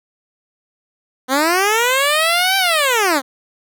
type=linear two-way sweep; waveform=10% pulse; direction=up then down; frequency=250 to 784 to 250 Hz; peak=-5 dBFS; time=1.28-3.22 s; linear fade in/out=50 ms; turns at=2.57 s; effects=none